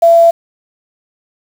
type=tone with quantisation; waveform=sine; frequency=673 Hz; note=E5; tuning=36 cents sharp; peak=-3 dBFS; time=0.02-0.31 s; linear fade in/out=10 ms; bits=5; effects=none